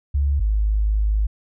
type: tone pair in turn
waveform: sine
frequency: 70.6 / 52.34 Hz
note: C#2 / G#1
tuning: +32 / +14 cents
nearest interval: perfect fourth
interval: 518 cents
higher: first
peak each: -16 dBFS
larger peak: neither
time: 0.14-0.4 / 0.4-1.27 s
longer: second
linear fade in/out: 10 ms
effects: none